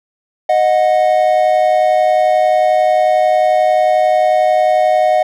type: tone pair together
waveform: triangle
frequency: 620.8 / 732 Hz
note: D#5 / F#5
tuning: -4 / -19 cents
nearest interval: minor third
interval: 285 cents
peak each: -10 dBFS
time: 0.49-5.23 s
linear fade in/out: 5 ms
effects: none

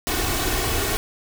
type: noise with comb filter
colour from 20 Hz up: pink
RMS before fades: -23 dBFS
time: 0.07-0.97 s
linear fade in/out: 0 ms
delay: 2.7 ms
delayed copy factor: +0.6
effects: none

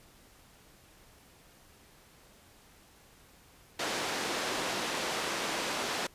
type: band-pass noise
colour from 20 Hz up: pink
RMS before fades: -34 dBFS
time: 3.79-6.07 s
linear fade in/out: 5 ms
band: 330 to 6500 Hz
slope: 12 dB/octave
effects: pink hiss -59 dBFS RMS until 6.14 s + resampled to 32000 Hz

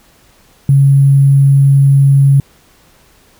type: tone with sample-and-hold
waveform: sine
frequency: 138.3 Hz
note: C#3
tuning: 4 cents flat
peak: -4 dBFS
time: 0.69-2.4 s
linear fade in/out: 2 ms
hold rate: 11025 Hz
effects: pink hiss -48 dBFS RMS until 3.39 s

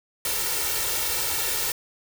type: noise with comb filter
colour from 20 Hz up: white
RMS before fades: -26 dBFS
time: 0.25-1.72 s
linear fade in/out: 2 ms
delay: 2.2 ms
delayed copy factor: +0.75
effects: none

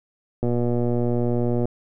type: click train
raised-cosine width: 2 ms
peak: -11 dBFS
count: 148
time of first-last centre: 0.43-1.655 s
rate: 120 Hz
effects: none

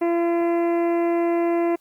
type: harmonic tone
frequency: 340.4 Hz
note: F4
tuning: 44 cents flat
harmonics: 1 / 2 / 3 / 4 / 5 / 6 / 7 / 8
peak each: -19 / -25 / -33 / -42 / -43 / -39 / -43 / -47 dBFS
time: 0.01-1.76 s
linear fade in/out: 10 ms
effects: white hiss -62 dBFS RMS until 1.8 s + Opus 32 kbps

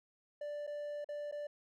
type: tone with dropouts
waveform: triangle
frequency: 587.3 Hz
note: D5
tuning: in tune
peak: -37 dBFS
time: 0.41-1.47 s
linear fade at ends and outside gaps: 5 ms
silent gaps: 0.668-0.674 / 1.045-1.088 / 1.314-1.323 s
effects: none

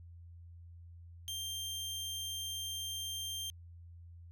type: tone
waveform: sawtooth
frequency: 3172 Hz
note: G7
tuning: 20 cents sharp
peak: -35 dBFS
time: 1.28-3.5 s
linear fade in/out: 0 ms
effects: added 85 Hz sine -50 dBFS peak until 4.31 s

